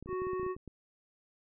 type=clicks; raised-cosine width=3 ms; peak=-32 dBFS; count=12; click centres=0.026 / 0.06 / 0.091 / 0.129 / 0.219 / 0.269 / 0.333 / 0.397 / 0.431 / 0.465 / 0.565 / 0.677 s
type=harmonic tone; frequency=370 Hz; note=F#4; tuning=in tune; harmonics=1 / 3 / 5 / 7; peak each=-33 / -40 / -51 / -58 dBFS; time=0.07-0.56 s; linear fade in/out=50 ms
effects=none